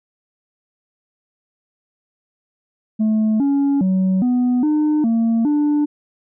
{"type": "tone with pitch steps", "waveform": "sine", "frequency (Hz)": [217.2, 280.1, 188, 247.8, 303, 228.3, 295.2], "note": ["A3", "C#4", "F#3", "B3", "D#4", "A#3", "D4"], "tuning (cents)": [-22, 18, 28, 6, -46, -36, 9], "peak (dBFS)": -11, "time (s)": [2.99, 5.86], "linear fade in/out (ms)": 20, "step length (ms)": 410, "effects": ["tanh soft clip ceiling -13 dBFS"]}